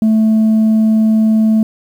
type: tone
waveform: sine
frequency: 219.2 Hz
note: A3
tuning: 6 cents flat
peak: -5 dBFS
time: 0.02-1.63 s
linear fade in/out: 2 ms
effects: tanh soft clip ceiling -7 dBFS + 7-bit